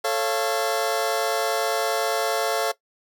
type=chord; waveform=sawtooth; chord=A augmented; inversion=none; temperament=just; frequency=440 / 550 / 687.5 Hz; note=A4 / C#5 / E#5; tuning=0 / -14 / -27 cents; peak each=-22 dBFS; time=0.04-2.72 s; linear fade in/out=10 ms; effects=noise-tail reverb RT60 0.1 s tail -17 dB re dry